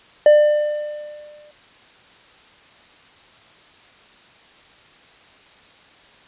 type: tone with exponential decay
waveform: triangle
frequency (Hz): 597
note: D5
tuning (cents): +28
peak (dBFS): -4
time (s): 0.26-1.51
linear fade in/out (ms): 2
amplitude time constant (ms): 270
effects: white hiss -49 dBFS RMS until 6.27 s + resampled to 8000 Hz